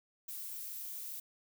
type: noise with amplitude modulation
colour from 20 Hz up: violet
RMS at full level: -42 dBFS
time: 0.28-1.2 s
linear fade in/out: 5 ms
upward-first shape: sine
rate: 209 Hz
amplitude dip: 30%
effects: none